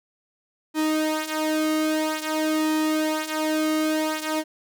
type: tone with flanger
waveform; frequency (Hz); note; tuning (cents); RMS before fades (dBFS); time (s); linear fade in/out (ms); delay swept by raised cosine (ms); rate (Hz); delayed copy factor
sawtooth; 311.1; D#4; 0; -24; 0.74-4.44; 50; 1.8 to 4.4; 0.5; -0.7
effects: none